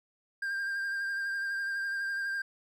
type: tone with vibrato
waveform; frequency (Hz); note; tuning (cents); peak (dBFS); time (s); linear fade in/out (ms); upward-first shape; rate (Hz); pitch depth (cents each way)
triangle; 1594; G6; +28; -29; 0.42-2.42; 5; triangle; 12; 29
effects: none